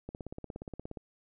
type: click train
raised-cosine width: 2 ms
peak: -27 dBFS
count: 16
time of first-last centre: 0.09-0.972 s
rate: 17 Hz
effects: none